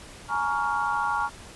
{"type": "chord", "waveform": "sine", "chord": "Bb minor seventh", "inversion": "third", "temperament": "just", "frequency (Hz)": [839.1, 932.3, 1118.8, 1398.5], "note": ["Ab5", "Bb5", "Db6", "F6"], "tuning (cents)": [18, 0, 16, 2], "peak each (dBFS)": -29, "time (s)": [0.28, 1.3], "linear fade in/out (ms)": 50, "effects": ["pink hiss -45 dBFS RMS until 1.55 s", "resampled to 24000 Hz"]}